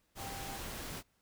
sine tone in noise, 789 Hz, G5, 11 cents sharp, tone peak -47 dBFS, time 0.16-0.61 s, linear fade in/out 50 ms, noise pink, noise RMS -43 dBFS, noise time 0.15-1.03 s, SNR -7 dB, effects pink hiss -75 dBFS RMS until 1.21 s

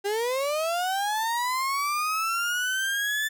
35% pulse linear sweep, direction up, 392.9 to 1760 Hz, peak -23 dBFS, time 0.04-3.29 s, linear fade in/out 20 ms, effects none

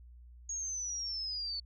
sine linear sweep, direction down, 6645 to 4435 Hz, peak -35 dBFS, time 0.49-1.6 s, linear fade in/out 5 ms, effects added 60 Hz sine -51 dBFS peak until 1.65 s

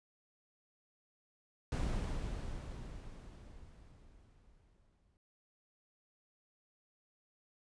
brown noise with exponential decay, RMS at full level -33 dBFS, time 1.72-5.17 s, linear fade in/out 1 ms, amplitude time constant 750 ms, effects resampled to 22050 Hz

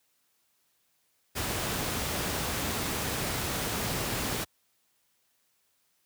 pink noise, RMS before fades -31 dBFS, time 1.35-4.45 s, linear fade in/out 20 ms, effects white hiss -72 dBFS RMS until 6.05 s + high-pass 60 Hz 12 dB/octave

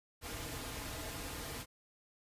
pink noise with comb filter, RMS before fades -43 dBFS, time 0.21-1.66 s, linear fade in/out 50 ms, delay 5.3 ms, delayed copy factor -0.55, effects resampled to 32000 Hz

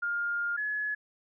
sine tone pair in turn, 1410 / 1699.1 Hz, F6 / G#6, +16 / +39 cents, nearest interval minor third, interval 323 cents, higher second, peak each -28 / -29 dBFS, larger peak first, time 0.02-0.57 / 0.57-0.95 s, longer first, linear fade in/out 10 ms, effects none

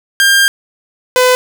sawtooth tone pair in turn, 1600 / 504 Hz, G6 / B4, +35 / +35 cents, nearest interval octave + minor sixth, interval 2000 cents, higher first, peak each -3 dBFS, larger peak neither, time 0.2-0.48 / 1.16-1.35 s, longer first, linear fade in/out 0 ms, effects none

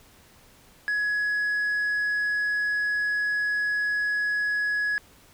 triangle tone with hard clipping, 1680 Hz, G#6, 19 cents sharp, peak -22 dBFS, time 0.88-4.98 s, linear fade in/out 0 ms, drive 1 dB, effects pink hiss -55 dBFS RMS until 5.33 s

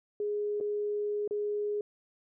sine tone with dropouts, 415.3 Hz, G#4, in tune, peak -29 dBFS, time 0.2-1.81 s, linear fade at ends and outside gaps 2 ms, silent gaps 0.602-0.609 / 1.277-1.309 s, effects none

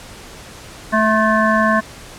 harmonic tone with a mistuned harmonic, 218.7 Hz, A3, 10 cents flat, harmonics 1 / 3 / 5 / 7 / 8, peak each -17 / -18 / -17 / -22 / -20 dBFS, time 0.92-1.81 s, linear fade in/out 20 ms, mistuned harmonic 5, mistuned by -35 cents, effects pink hiss -37 dBFS RMS until 2.18 s + low-pass 10000 Hz 12 dB/octave

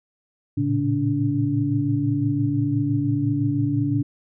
sine tone cluster, 112 / 117.9 / 139.7 / 288.2 Hz, A2 / A#2 / C#3 / D4, +31 / +20 / +14 / -33 cents, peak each -25 / -29 / -25 / -22 dBFS, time 0.57-4.03 s, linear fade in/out 10 ms, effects none

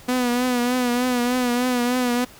sawtooth tone with vibrato, 246.9 Hz, B3, in tune, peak -15 dBFS, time 0.08-2.25 s, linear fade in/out 10 ms, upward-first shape triangle, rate 3.3 Hz, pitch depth 55 cents each way, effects pink hiss -46 dBFS RMS until 2.39 s

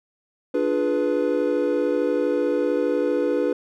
triangle chord, D diminished seventh, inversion none, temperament equal with one note detuned, 293.7 / 349.2 / 420.9 / 493.9 Hz, D4 / F4 / Ab4 / Cb5, 0 / 0 / +23 / 0 cents, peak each -23 / -25 / -24 / -21 dBFS, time 0.54-3.53 s, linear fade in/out 5 ms, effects none

